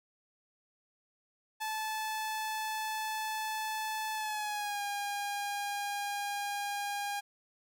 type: tone with pitch glide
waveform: sawtooth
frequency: 870 to 811.7 Hz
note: A5 to G#5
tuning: -20 to -40 cents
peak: -30 dBFS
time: 1.6-7.21 s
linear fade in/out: 20 ms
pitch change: -120 cents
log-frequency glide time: 4.14-4.82 s
effects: none